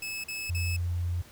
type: tone bursts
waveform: sawtooth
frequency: 2597 Hz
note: E7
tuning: 26 cents flat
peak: -30 dBFS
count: 3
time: 0.02-0.766 s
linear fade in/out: 5 ms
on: 220 ms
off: 43 ms
type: tone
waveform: sine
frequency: 87.3 Hz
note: F2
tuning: in tune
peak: -27 dBFS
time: 0.49-1.22 s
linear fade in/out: 10 ms
effects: pink hiss -53 dBFS RMS until 1.31 s